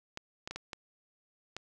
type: clicks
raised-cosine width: 0.2 ms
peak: -22 dBFS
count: 6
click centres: 0.174 / 0.475 / 0.51 / 0.56 / 0.732 / 1.566 s
effects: none